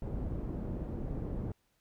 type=low-pass noise; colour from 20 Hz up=pink; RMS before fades=-37 dBFS; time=0.02-1.52 s; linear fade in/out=2 ms; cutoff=380 Hz; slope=12 dB/octave; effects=pink hiss -75 dBFS RMS until 1.8 s